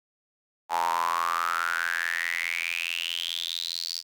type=tone with high-pass filter sweep; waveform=sawtooth; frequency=84.7 Hz; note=E2; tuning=48 cents sharp; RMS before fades=-29 dBFS; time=0.69-4.03 s; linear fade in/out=50 ms; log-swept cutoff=850 to 4800 Hz; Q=9.1; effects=none